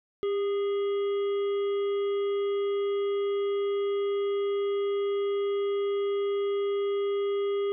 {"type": "harmonic tone with a mistuned harmonic", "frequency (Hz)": 411, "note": "G#4", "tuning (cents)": -18, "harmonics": [1, 3, 5, 7, 8], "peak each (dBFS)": [-25, -41, -48, -52, -48], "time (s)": [0.23, 7.72], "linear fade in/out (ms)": 0, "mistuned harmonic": 1, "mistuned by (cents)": -42, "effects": []}